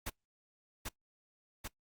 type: noise with echo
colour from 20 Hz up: pink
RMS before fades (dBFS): -38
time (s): 0.06-0.1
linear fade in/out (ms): 10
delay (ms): 790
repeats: 2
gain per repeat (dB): -2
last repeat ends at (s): 1.68
effects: noise-tail reverb RT60 0.1 s tail -21 dB re dry + Opus 48 kbps